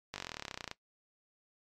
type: slowing click train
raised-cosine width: 0.2 ms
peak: -21 dBFS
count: 22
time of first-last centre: 0.14-0.714 s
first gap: 20 ms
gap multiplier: 1.03
effects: noise-tail reverb RT60 0.1 s tail -17 dB re dry + MP3 96 kbps